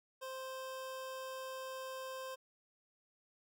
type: tone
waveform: 25% pulse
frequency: 523.3 Hz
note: C5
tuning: in tune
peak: -39 dBFS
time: 0.21-2.36 s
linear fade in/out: 20 ms
effects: none